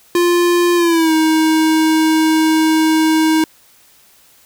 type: tone with pitch glide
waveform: square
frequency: 349.2 to 316.5 Hz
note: F4 to D#4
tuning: 0 to +30 cents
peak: -11 dBFS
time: 0.15-3.44 s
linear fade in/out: 2 ms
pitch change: -170 cents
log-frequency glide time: 0.76-1.13 s
effects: white hiss -49 dBFS RMS until 4.45 s